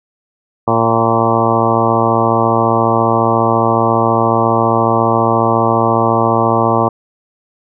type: harmonic tone with a mistuned harmonic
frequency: 114.5 Hz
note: A#2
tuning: 31 cents flat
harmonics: 1 / 2 / 3 / 4 / 5 / 6 / 7 / 8 / 9 / 10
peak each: -19 / -19 / -19 / -19 / -19 / -19 / -19 / -19 / -19 / -19 dBFS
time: 0.67-6.89 s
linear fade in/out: 10 ms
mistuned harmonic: 7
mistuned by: -16 cents
effects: none